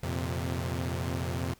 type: chord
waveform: sawtooth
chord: F suspended fourth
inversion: none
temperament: equal with one note detuned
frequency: 86.15 / 116.54 / 130.81 Hz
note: F2 / Bb2 / C3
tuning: -23 / 0 / 0 cents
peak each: -29 / -33 / -31 dBFS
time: 0.03-1.54 s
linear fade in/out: 5 ms
effects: pink hiss -60 dBFS RMS until 1.59 s